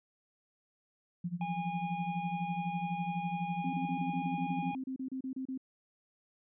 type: tone with tremolo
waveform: sine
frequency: 174.61 Hz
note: F3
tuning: in tune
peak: -31 dBFS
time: 1.24-4.74 s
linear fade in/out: 5 ms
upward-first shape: sine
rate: 12 Hz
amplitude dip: 90%
type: harmonic tone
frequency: 818 Hz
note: G#5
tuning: 26 cents flat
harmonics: 1 / 3 / 4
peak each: -36 / -46 / -59 dBFS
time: 1.41-4.75 s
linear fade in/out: 2 ms
type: tone bursts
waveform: sine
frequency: 262.1 Hz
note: C4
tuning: 3 cents sharp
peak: -35 dBFS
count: 16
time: 3.64-5.577 s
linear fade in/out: 5 ms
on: 92 ms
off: 31 ms
effects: none